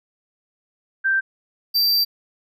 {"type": "tone pair in turn", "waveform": ["sine", "square"], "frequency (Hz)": [1568, 4687], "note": ["G6", "D8"], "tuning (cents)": [0, -4], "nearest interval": "octave + perfect fifth", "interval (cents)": 1896, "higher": "second", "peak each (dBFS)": -16, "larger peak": "neither", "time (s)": [[1.04, 1.21], [1.74, 2.05]], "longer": "second", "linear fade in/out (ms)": 20, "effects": []}